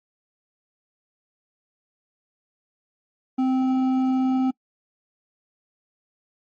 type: tone with hard clipping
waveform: triangle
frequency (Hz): 260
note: C4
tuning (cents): -11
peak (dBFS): -20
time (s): 3.38-4.51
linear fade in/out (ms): 10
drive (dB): 11
effects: noise-tail reverb RT60 0.1 s tail -26 dB re dry + MP3 32 kbps